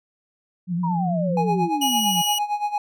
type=tone with vibrato; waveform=sine; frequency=174.61 Hz; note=F3; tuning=in tune; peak=-21 dBFS; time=0.67-1.69 s; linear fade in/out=50 ms; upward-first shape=sine; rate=9.1 Hz; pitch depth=62 cents each way
type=exponential sweep; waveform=sine; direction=down; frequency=987.8 to 168.1 Hz; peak=-24 dBFS; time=0.83-2.22 s; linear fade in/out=10 ms
type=tone with tremolo; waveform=triangle; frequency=830.6 Hz; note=G#5; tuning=in tune; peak=-17 dBFS; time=1.37-2.78 s; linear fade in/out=2 ms; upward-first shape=sine; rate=8.8 Hz; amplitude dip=80%
type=tone; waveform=sawtooth; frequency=2914 Hz; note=F#7; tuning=27 cents flat; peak=-18 dBFS; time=1.81-2.39 s; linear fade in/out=10 ms
effects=none